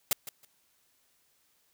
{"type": "noise with echo", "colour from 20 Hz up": "white", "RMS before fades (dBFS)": -25, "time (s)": [0.11, 0.13], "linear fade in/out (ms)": 2, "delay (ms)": 160, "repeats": 2, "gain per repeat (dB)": -15, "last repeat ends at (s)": 0.45, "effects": ["white hiss -70 dBFS RMS until 1.73 s"]}